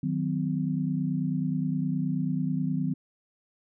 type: chord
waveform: sine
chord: C diminished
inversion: first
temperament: equal with one note detuned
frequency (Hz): 155.56 / 185 / 255.4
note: Eb3 / Gb3 / C4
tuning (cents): 0 / 0 / -42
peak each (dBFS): -29 / -30 / -30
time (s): 0.03-2.94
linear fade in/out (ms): 5
effects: none